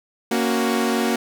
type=chord; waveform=sawtooth; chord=F# major; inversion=first; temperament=equal; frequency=233.1 / 277.2 / 370 Hz; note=A#3 / C#4 / F#4; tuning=0 / 0 / 0 cents; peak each=-17 / -22 / -20 dBFS; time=0.31-1.16 s; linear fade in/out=5 ms; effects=none